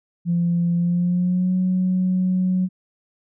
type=tone with pitch glide; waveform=sine; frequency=172 to 184.35 Hz; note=F3 to F#3; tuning=-26 to -6 cents; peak=-16 dBFS; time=0.25-2.69 s; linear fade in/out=50 ms; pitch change=+120 cents; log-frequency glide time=0.76-1.54 s; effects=tanh soft clip ceiling -12 dBFS